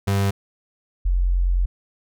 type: tone pair in turn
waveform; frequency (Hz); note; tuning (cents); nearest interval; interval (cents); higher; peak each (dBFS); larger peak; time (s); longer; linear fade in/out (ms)
35% pulse / sine; 98.9 / 44.58; G2 / F1; +16 / +36; octave + major second; 1380; first; -16; neither; 0.07-0.31 / 1.05-1.66; second; 10
effects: none